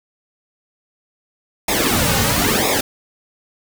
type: noise with flanger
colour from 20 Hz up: pink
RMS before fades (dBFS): -17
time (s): 1.68-2.81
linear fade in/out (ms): 5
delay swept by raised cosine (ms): 0.66 to 3.06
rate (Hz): 1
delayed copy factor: -0.85
effects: none